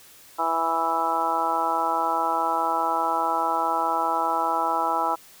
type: harmonic tone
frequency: 164.8 Hz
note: E3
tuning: in tune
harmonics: 2 / 3 / 4 / 5 / 6 / 7 / 8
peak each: -35 / -35 / -31 / -26 / -26 / -35 / -27 dBFS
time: 0.38-5.16 s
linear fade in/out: 20 ms
effects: white hiss -50 dBFS RMS until 5.4 s